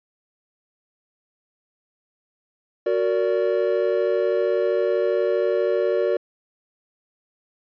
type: chord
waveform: triangle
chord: Gb augmented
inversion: none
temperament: just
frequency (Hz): 370 / 462.5 / 578.1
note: Gb4 / Bb4 / D5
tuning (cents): 0 / -14 / -27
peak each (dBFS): -21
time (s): 2.86-6.17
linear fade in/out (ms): 5
effects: resampled to 11025 Hz

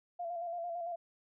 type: tone with vibrato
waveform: sine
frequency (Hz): 688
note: F5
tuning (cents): -26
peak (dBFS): -36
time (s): 0.19-0.96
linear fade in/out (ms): 10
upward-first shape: square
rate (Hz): 8.9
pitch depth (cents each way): 38
effects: none

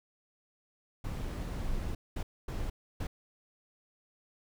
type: noise bursts at uneven times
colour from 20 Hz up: brown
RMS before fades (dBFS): -35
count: 4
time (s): 1.04-1.95 / 2.16-2.23 / 2.48-2.7 / 3-3.07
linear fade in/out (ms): 5
effects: none

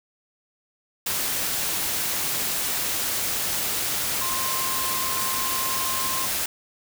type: tone in noise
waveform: sine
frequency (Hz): 1054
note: C6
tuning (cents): +12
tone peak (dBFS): -30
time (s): 4.21-6.26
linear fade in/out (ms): 5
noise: white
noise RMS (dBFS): -26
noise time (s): 1.06-6.46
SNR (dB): -7
effects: none

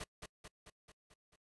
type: noise with echo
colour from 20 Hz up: pink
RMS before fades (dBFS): -44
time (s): 0-0.04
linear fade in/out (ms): 5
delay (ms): 220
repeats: 6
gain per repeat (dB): -4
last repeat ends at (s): 1.36
effects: noise-tail reverb RT60 0.1 s tail -26 dB re dry + resampled to 24000 Hz

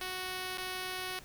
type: tone with dropouts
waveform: 5% pulse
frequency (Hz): 370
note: F#4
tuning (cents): 0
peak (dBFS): -25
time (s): 0.01-1.19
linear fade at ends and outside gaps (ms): 1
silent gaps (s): 0.575-0.582
effects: pink hiss -54 dBFS RMS until 1.24 s

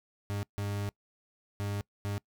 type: tone bursts at uneven times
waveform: 40% pulse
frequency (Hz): 101.5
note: G#2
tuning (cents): -39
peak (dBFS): -31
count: 4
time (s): 0.3-0.43 / 0.58-0.89 / 1.6-1.81 / 2.05-2.18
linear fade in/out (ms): 0
effects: noise-tail reverb RT60 0.1 s tail -24 dB re dry

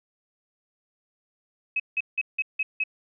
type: tone bursts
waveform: sine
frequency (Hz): 2557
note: D#7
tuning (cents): +47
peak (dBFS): -22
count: 6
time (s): 1.76-2.838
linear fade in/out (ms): 5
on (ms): 38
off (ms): 170
effects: none

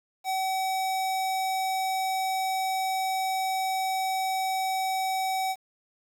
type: tone with notch filter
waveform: square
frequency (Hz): 760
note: F#5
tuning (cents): +46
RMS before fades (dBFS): -28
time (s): 0.24-5.56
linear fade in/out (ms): 50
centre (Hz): 1500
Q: 1.7
effects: 9-bit

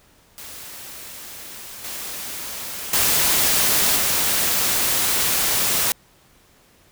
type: noise with level steps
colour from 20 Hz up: white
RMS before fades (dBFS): -37 / -31 / -18 / -20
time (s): 0.38-5.92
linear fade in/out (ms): 0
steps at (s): 1.84 / 2.93 / 3.96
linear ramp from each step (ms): 5
effects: pink hiss -55 dBFS RMS until 6.91 s

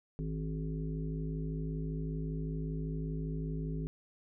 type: harmonic tone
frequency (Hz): 52.6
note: G#1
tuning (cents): +23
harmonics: 1 / 3 / 5 / 7 / 8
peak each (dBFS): -39 / -36 / -43 / -49 / -48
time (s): 0.19-3.87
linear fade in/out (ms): 0
effects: none

